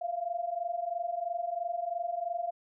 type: tone pair together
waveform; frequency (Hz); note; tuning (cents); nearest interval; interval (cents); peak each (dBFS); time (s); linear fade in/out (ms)
sine; 675.5 / 698.5; E5 / F5; +42 / 0; minor second; 58; -35 / -33; 0.01-2.51; 10
effects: none